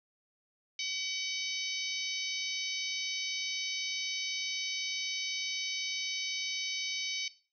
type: harmonic tone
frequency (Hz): 758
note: F#5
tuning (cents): +42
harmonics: 3 / 4 / 5 / 6 / 7 / 8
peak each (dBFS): -39 / -40 / -41 / -42 / -42 / -43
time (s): 0.79-7.28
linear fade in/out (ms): 2
effects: noise-tail reverb RT60 0.4 s tail -17 dB re dry